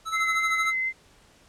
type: tone with tremolo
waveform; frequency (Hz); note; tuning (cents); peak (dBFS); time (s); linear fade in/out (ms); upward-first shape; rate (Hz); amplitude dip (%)
square; 1307; E6; -15; -24; 0.05-0.74; 50; sine; 13; 70
type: tone with vibrato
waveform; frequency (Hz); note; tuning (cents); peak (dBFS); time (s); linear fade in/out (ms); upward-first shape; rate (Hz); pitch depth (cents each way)
sine; 2064; C7; -24; -24; 0.12-0.93; 50; sine; 4.1; 10
effects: pink hiss -57 dBFS RMS until 1.48 s + low-pass 9000 Hz 12 dB/octave